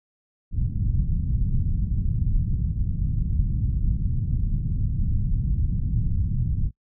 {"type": "low-pass noise", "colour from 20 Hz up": "pink", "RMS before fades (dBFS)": -23, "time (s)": [0.51, 6.71], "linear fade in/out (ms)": 50, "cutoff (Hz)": 160, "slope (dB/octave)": 24, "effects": ["noise-tail reverb RT60 0.1 s tail -24 dB re dry"]}